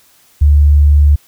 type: tone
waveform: sine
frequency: 73 Hz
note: D2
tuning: 10 cents flat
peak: -4 dBFS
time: 0.41-1.16 s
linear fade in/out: 10 ms
effects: white hiss -49 dBFS RMS until 1.27 s